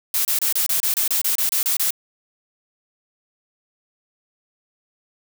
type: noise bursts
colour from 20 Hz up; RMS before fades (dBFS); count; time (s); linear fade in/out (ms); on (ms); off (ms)
blue; -20; 13; 0.14-1.906; 2; 110; 28
effects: none